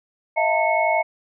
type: tone cluster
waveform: sine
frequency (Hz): 639 / 690 / 899 / 2193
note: D#5 / F5 / A5 / C#7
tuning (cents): +46 / -21 / +37 / -19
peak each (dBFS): -21 / -24 / -22 / -23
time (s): 0.36-1.03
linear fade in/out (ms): 20
effects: none